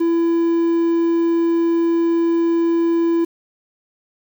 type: tone with quantisation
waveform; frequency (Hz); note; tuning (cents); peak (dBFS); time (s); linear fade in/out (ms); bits
triangle; 335.3; E4; +30; -12; 0-3.25; 10; 7
effects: none